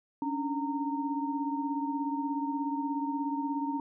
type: tone cluster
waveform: sine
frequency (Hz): 279.3 / 296 / 921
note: C#4 / D4 / A#5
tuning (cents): +13 / +14 / -21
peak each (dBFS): -32 / -37 / -34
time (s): 0.22-3.8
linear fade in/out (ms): 2
effects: none